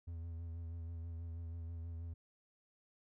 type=tone with vibrato; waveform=triangle; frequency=83.5 Hz; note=E2; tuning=23 cents sharp; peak=-40 dBFS; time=0.07-2.14 s; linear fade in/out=10 ms; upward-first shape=sine; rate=6.2 Hz; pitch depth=33 cents each way; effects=none